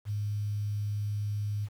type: tone with quantisation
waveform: sine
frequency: 103.83 Hz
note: G#2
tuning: in tune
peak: -29 dBFS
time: 0.05-1.69 s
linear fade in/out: 50 ms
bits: 9
effects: none